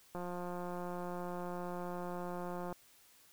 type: click train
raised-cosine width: 1 ms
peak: -29 dBFS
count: 457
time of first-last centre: 0.15-2.726 s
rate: 177 Hz
effects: white hiss -64 dBFS RMS until 3.32 s